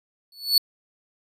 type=tone with exponential growth; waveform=45% pulse; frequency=4435 Hz; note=C#8; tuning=in tune; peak=-11 dBFS; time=0.32-0.58 s; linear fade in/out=2 ms; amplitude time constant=55 ms; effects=resampled to 32000 Hz